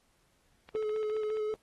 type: click train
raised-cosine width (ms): 0.3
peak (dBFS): -34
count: 11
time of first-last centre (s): 0.69-1.37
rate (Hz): 14.7
type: tone with vibrato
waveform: triangle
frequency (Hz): 430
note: A4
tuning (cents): -40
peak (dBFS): -28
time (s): 0.75-1.54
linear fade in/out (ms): 0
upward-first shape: square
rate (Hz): 5.4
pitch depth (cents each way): 16
effects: pink hiss -71 dBFS RMS until 1.62 s + AAC 32 kbps